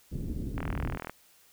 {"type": "low-pass noise", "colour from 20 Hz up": "pink", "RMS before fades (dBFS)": -34, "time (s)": [0.11, 0.98], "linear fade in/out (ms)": 20, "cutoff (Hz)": 330, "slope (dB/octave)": 24}
{"type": "click train", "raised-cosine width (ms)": 0.5, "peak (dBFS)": -21, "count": 22, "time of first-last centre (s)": [0.58, 1.096], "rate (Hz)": 40.7}
{"effects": ["white hiss -61 dBFS RMS until 1.52 s"]}